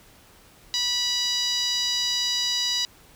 10% pulse tone with band-pass filter, 978 Hz, B5, 17 cents flat, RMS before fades -25 dBFS, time 0.74-2.85 s, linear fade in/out 0 ms, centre 4500 Hz, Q 2.6, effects pink hiss -53 dBFS RMS until 3.15 s

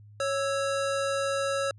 square tone pair together, 551.8 / 1318.5 Hz, C#5 / E6, -8 / 0 cents, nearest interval octave + minor third, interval 1508 cents, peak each -28 / -33 dBFS, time 0.2-1.71 s, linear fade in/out 2 ms, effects added 104 Hz sine -48 dBFS peak until 1.78 s + resampled to 24000 Hz

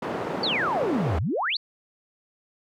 white band-pass noise, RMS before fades -30 dBFS, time 0.02-1.19 s, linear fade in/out 5 ms, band 180 to 720 Hz, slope 12 dB/octave
sine exponential two-way sweep, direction down then up, 4699 to 72.5 to 4699 Hz, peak -23 dBFS, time 0.43-1.57 s, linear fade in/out 5 ms, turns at 1.18 s
effects none

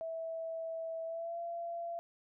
sine tone with pitch glide, 654 to 681.4 Hz, E5 to F5, -14 to -43 cents, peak -37 dBFS, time 0.01-1.99 s, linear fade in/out 0 ms, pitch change +71 cents, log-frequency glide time 1.05-1.38 s, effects none

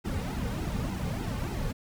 brown noise with flanger, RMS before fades -32 dBFS, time 0.04-1.73 s, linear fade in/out 20 ms, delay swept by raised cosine 1.7 to 3.1 ms, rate 3.4 Hz, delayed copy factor -0.9, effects none

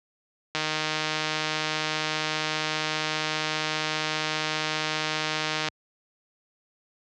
click train, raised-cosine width 0.2 ms, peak -9 dBFS, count 797, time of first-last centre 0.55-5.685 s, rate 155 Hz, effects high-pass 80 Hz 12 dB/octave + low-pass 6000 Hz 12 dB/octave

